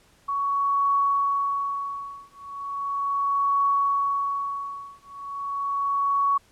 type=tone with tremolo; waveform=sine; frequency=1119 Hz; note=C#6; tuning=16 cents sharp; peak=-18 dBFS; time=0.28-6.38 s; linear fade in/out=10 ms; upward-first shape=triangle; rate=0.37 Hz; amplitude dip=100%; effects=pink hiss -59 dBFS RMS until 6.51 s + low-pass 11000 Hz 12 dB/octave